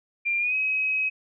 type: tone with pitch glide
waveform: sine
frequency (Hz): 2386 to 2543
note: D7 to D#7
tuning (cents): +27 to +37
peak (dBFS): -22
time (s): 0.25-1.1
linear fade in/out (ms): 20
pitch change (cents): +110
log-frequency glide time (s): 0.39-0.55
effects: none